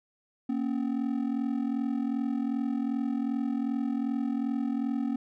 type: ring-modulated tone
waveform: triangle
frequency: 255.1 Hz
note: C4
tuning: 44 cents flat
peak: -22 dBFS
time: 0.49-5.16 s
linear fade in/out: 2 ms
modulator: 21.3 Hz
effects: none